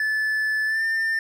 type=tone with pitch glide; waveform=triangle; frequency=1740 to 1797.2 Hz; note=A6 to A6; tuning=-20 to +36 cents; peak=-19 dBFS; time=0-1.19 s; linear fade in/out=2 ms; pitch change=+56 cents; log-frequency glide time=0.66-0.84 s; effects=none